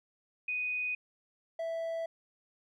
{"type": "tone pair in turn", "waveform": ["sine", "triangle"], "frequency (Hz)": [2489, 659.3], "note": ["D#7", "E5"], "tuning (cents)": [0, 0], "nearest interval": "octave + major seventh", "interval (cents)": 2300, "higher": "first", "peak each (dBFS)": [-31, -31], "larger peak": "neither", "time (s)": [[0.48, 0.95], [1.59, 2.06]], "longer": "neither", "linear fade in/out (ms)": 5, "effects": []}